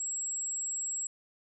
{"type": "tone", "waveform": "sine", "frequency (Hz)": 7660, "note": "A#8", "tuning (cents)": 46, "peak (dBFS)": -32, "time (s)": [0, 1.07], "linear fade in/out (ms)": 2, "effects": []}